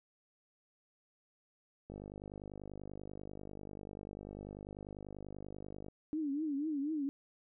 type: click train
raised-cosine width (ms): 2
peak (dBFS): -33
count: 201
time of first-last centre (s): 1.9-5.884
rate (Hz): 50.2
type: tone with vibrato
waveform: sine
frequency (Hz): 295.4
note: D4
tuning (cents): +10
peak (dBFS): -33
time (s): 6.13-7.09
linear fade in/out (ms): 0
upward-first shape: triangle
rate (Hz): 4.1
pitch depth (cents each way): 160
effects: none